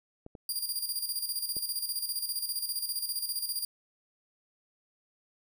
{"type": "clicks", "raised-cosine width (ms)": 2, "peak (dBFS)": -31, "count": 3, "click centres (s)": [0.264, 0.352, 1.567]}
{"type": "tone with tremolo", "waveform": "15% pulse", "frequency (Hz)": 4790, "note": "D8", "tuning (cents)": 33, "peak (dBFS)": -23, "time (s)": [0.49, 3.65], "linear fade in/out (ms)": 2, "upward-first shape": "square", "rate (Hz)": 15, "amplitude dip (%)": 60}
{"effects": []}